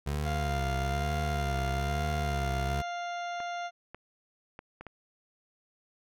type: tone with vibrato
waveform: 25% pulse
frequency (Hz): 70.7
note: C#2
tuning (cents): +35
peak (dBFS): -26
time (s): 0.06-2.82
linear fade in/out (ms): 10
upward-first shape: sine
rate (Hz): 1.1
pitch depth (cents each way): 110
type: harmonic tone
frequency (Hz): 698.5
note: F5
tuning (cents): 0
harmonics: 1 / 2 / 3 / 4 / 5 / 6 / 8 / 9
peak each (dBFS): -34 / -41 / -46 / -50 / -50 / -55 / -58 / -56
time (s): 0.23-3.71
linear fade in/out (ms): 50
type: clicks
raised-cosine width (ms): 0.5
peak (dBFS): -28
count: 8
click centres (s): 1.588 / 1.686 / 1.767 / 3.403 / 3.946 / 4.591 / 4.81 / 4.867
effects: none